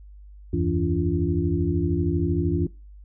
sine tone cluster, 80.9 / 93.8 / 165.1 / 286.5 / 345.8 Hz, E2 / F#2 / E3 / D4 / F4, -32 / +24 / +3 / -43 / -17 cents, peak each -27 dBFS, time 0.53-2.67 s, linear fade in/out 5 ms, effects noise-tail reverb RT60 0.3 s tail -21 dB re dry + added 50 Hz sine -42 dBFS peak until 3.04 s

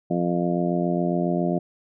harmonic tone, 87.31 Hz, F2, in tune, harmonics 2 / 3 / 4 / 5 / 6 / 7 / 8, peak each -24 / -28 / -27 / -34 / -40 / -29 / -31 dBFS, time 0.1-1.59 s, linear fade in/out 10 ms, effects none

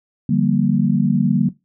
sine chord, G minor seventh, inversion second, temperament just, 147 / 176.4 / 196 / 235.2 Hz, D3 / F3 / G3 / Bb3, +2 / +18 / 0 / +16 cents, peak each -19 / -21 / -19 / -18 dBFS, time 0.29-1.49 s, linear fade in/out 5 ms, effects noise-tail reverb RT60 0.2 s tail -17 dB re dry

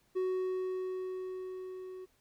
triangle tone with level ramp, 371.7 Hz, F#4, 8 cents sharp, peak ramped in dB -27 to -41 dBFS, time 0.15-2.06 s, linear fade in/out 20 ms, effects pink hiss -71 dBFS RMS until 2.2 s

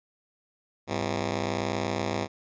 10% pulse ring-modulated tone, 148.4 Hz, D3, 18 cents sharp, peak -16 dBFS, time 0.87-2.28 s, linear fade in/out 50 ms, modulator 43.8 Hz, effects resampled to 16000 Hz

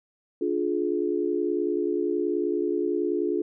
sine chord, D diminished, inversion none, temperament just, 293.7 / 352.4 / 422.9 Hz, D4 / F4 / Ab4, 0 / +16 / +31 cents, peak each -29 / -26 / -28 dBFS, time 0.41-3.42 s, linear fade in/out 5 ms, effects none

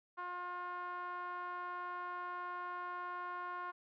5% pulse tone with low-pass filter, 356.3 Hz, F4, 35 cents sharp, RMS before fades -43 dBFS, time 0.17-3.72 s, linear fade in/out 20 ms, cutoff 1200 Hz, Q 8.3, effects none

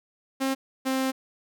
sawtooth tone pair in turn, 267.4 / 263.6 Hz, C4 / C4, +38 / +13 cents, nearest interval unison, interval 25 cents, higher first, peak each -20 dBFS, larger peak neither, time 0.4-0.55 / 0.85-1.12 s, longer second, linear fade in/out 20 ms, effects none

